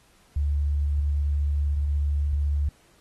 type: tone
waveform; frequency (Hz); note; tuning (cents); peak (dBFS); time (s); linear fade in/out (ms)
sine; 72.4; D2; -24; -21; 0.36-2.69; 5
effects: pink hiss -60 dBFS RMS until 3 s + AAC 32 kbps